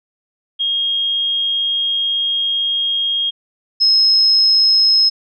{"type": "tone pair in turn", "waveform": "sine", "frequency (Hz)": [3251, 5161], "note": ["G#7", "E8"], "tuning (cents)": [-38, -38], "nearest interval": "minor sixth", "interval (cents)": 800, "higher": "second", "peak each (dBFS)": [-15, -9], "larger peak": "second", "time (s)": [[0.59, 3.31], [3.8, 5.1]], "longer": "first", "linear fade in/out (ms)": 20, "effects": []}